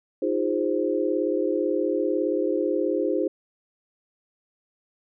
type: chord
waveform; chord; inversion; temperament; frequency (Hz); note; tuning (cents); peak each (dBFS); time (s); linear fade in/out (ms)
sine; F minor seventh; third; equal with one note detuned; 311.1 / 349.2 / 408.2 / 523.3; Eb4 / F4 / Ab4 / C5; 0 / 0 / -30 / 0; -27; 0.22-3.28; 5
effects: none